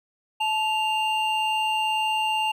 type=tone pair together; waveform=triangle; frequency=871 / 2789 Hz; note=A5 / F7; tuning=-18 / -3 cents; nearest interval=octave + minor sixth; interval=2015 cents; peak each=-22 / -24 dBFS; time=0.4-2.52 s; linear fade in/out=10 ms; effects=none